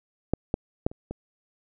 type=clicks; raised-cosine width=2 ms; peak=-9 / -10 / -8 / -28 / -20 dBFS; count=5; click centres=0.336 / 0.541 / 0.865 / 0.915 / 1.11 s; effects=none